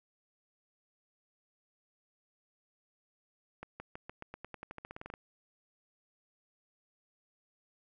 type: accelerating click train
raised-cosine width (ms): 0.5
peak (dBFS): -28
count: 18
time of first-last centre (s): 3.63-5.139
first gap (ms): 170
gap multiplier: 0.91
effects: none